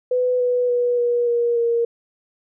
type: tone with pitch steps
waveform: sine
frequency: 499.9 / 493.3 / 486.8 / 480.4 / 474 / 467.8 Hz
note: B4 / B4 / B4 / B4 / A#4 / A#4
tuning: +21 / -2 / -25 / -48 / +29 / +6 cents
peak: -16 dBFS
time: 0.11-1.85 s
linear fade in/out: 5 ms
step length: 290 ms
effects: none